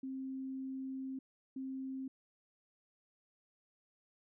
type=tone bursts at uneven times; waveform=sine; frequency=264.8 Hz; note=C4; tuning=21 cents sharp; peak=-39 dBFS; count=2; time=0.03-1.19 / 1.56-2.08 s; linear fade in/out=5 ms; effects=none